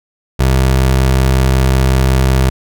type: tone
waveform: 25% pulse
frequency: 65.41 Hz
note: C2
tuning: in tune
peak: -5 dBFS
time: 0.39-2.5 s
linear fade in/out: 10 ms
effects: none